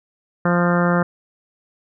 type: harmonic tone with a mistuned harmonic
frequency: 174.61 Hz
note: F3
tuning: in tune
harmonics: 1 / 2 / 3 / 4 / 5 / 6 / 7 / 8 / 9 / 10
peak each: -17 / -25 / -22 / -27 / -30 / -28 / -26 / -26 / -29 / -32 dBFS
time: 0.45-1.03 s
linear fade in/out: 5 ms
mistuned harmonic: 10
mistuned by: +47 cents
effects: none